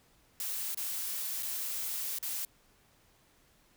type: noise with dropouts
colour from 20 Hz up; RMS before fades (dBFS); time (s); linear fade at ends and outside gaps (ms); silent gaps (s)
blue; -36; 0.4-2.45; 1; 0.746-0.773 / 1.425-1.43 / 2.186-2.227
effects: pink hiss -66 dBFS RMS until 3.76 s